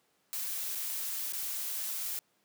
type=noise with dropouts; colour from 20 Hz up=blue; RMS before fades=-36 dBFS; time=0.33-2.19 s; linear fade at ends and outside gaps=0 ms; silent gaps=0.75-0.754 / 1.323-1.334 s; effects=pink hiss -72 dBFS RMS until 2.44 s + high-pass 200 Hz 12 dB/octave